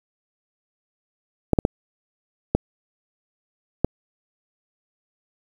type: clicks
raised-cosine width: 2 ms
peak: -3 dBFS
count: 5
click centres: 1.533 / 1.588 / 1.651 / 2.55 / 3.846 s
effects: 7-bit